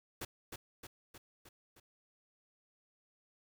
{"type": "noise with echo", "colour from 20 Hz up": "pink", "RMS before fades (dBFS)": -42, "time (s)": [0.21, 0.25], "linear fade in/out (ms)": 5, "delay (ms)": 310, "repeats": 5, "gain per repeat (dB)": -4, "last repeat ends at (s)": 1.8, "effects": []}